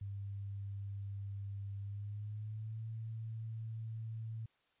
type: tone with pitch glide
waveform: sine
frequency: 99.6 to 111.8 Hz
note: G2 to A2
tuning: +28 to +28 cents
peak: -40 dBFS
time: 0.01-4.46 s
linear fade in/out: 5 ms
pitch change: +200 cents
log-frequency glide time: 1.8-2.85 s
effects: white hiss -75 dBFS RMS until 4.8 s + resampled to 8000 Hz